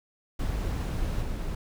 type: noise with level steps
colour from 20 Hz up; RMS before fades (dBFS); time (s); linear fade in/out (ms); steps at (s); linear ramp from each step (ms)
brown; -29 / -32; 0.39-1.55; 5; 1.21; 20
effects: none